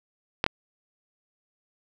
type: clicks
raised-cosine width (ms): 0.3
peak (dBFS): -6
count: 2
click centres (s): 0.441 / 0.464
effects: none